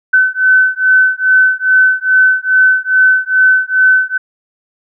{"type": "beating tone pair", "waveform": "sine", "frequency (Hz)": [1517, 1519.4], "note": ["F#6", "F#6"], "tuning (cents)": [43, 46], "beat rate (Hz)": 2.4, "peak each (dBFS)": -10, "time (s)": [0.13, 4.18], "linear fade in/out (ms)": 10, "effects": []}